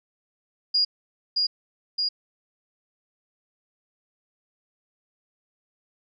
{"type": "tone with echo", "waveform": "sine", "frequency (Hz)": 4854, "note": "D#8", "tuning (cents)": -44, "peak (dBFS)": -18, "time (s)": [0.74, 0.85], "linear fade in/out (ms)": 10, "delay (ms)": 620, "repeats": 2, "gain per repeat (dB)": -2, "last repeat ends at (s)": 2.09, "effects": []}